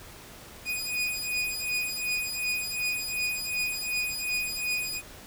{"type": "beating tone pair", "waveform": "sawtooth", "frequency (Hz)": [2475, 2477.7], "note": ["D#7", "D#7"], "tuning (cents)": [-10, -8], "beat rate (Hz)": 2.7, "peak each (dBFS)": -28, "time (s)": [0.65, 5.02], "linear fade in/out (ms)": 50, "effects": ["pink hiss -47 dBFS RMS until 5.26 s"]}